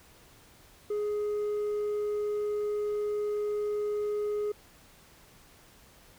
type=tone with hard clipping; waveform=triangle; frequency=417.4 Hz; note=G#4; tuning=9 cents sharp; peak=-27 dBFS; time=0.9-4.52 s; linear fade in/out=5 ms; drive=1 dB; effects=pink hiss -57 dBFS RMS until 6.18 s